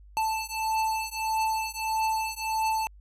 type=beating tone pair; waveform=square; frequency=880 / 881.6 Hz; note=A5 / A5; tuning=0 / +3 cents; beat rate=1.6 Hz; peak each=-30 dBFS; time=0.17-2.87 s; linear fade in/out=0 ms; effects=added 50 Hz sine -48 dBFS peak until 3 s + resampled to 32000 Hz